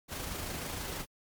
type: noise with amplitude modulation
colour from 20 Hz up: pink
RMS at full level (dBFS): -37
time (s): 0.08-1.06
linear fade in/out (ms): 50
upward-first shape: sine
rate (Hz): 26.2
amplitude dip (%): 30
effects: MP3 96 kbps